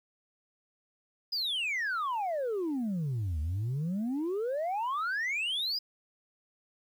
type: exponential two-way sweep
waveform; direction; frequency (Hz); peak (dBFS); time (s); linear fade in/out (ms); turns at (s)
sine; down then up; 5060 to 73.42 to 5060; -27; 1.32-5.79; 10; 3.4
effects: tanh soft clip ceiling -28 dBFS + 10-bit